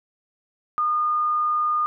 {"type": "tone", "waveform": "sine", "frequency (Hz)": 1220, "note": "D#6", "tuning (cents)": -34, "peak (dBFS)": -19, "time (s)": [0.78, 1.86], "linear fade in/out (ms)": 0, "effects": []}